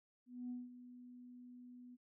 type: tone with ADSR envelope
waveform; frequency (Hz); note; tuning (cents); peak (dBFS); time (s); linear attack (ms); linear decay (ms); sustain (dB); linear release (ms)
sine; 246.9; B3; 0; -40; 0.26-1.97; 240; 190; -13; 31
effects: tanh soft clip ceiling -37 dBFS